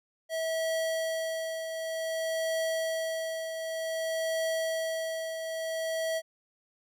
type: tone with tremolo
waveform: square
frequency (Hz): 648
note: E5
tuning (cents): -30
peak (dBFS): -28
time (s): 0.29-6.22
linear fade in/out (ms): 50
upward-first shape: triangle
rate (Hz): 0.54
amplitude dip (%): 55
effects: none